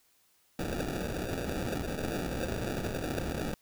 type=noise with sample-and-hold; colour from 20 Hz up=blue; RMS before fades=-34 dBFS; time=0.59-3.54 s; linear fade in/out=0 ms; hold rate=1050 Hz; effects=white hiss -68 dBFS RMS until 3.61 s